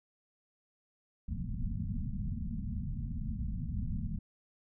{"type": "low-pass noise", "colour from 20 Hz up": "pink", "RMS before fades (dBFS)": -36, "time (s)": [1.28, 4.19], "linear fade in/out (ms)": 5, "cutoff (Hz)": 240, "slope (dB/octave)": 96, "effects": []}